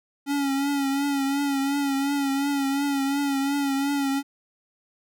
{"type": "tone with vibrato", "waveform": "square", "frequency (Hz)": 278.4, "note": "C#4", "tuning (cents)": 8, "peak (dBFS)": -23, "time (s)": [0.26, 4.23], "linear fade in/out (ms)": 50, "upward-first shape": "triangle", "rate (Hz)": 2.8, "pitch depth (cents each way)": 50, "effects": []}